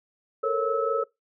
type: tone cluster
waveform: sine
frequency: 441.8 / 466.5 / 547 / 1301 Hz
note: A4 / A#4 / C#5 / E6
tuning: +7 / +1 / -23 / -23 cents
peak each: -28 dBFS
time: 0.43-1.04 s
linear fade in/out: 10 ms
effects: noise-tail reverb RT60 0.2 s tail -24 dB re dry